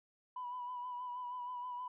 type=tone with vibrato; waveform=sine; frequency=987.8 Hz; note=B5; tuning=in tune; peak=-39 dBFS; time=0.36-1.88 s; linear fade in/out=5 ms; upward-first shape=sine; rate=6.3 Hz; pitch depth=33 cents each way; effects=tanh soft clip ceiling -35 dBFS